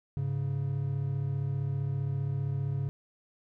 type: tone pair together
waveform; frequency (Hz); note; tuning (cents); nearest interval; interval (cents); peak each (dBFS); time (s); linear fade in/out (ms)
triangle; 103.38 / 138.59; G#2 / C#3; -7 / 0; perfect fourth; 507; -32 / -28; 0.17-2.89; 0
effects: none